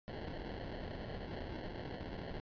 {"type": "noise with sample-and-hold", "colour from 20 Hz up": "pink", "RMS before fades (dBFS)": -44, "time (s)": [0.08, 2.4], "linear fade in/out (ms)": 0, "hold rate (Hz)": 1225, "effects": ["resampled to 11025 Hz"]}